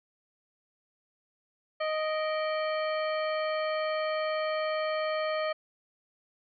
harmonic tone with a mistuned harmonic, 622.3 Hz, D#5, in tune, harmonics 1 / 2 / 3 / 4 / 5 / 7, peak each -29 / -35 / -39 / -41 / -43 / -46 dBFS, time 1.8-5.53 s, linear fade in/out 10 ms, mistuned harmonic 4, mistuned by -110 cents, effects none

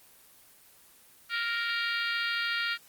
harmonic tone, 466.2 Hz, A#4, in tune, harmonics 3 / 4 / 5 / 6 / 7 / 8 / 9 / 10, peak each -32 / -34 / -36 / -38 / -39 / -40 / -41 / -42 dBFS, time 1.29-2.78 s, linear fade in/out 50 ms, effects white hiss -57 dBFS RMS until 2.88 s + Opus 24 kbps

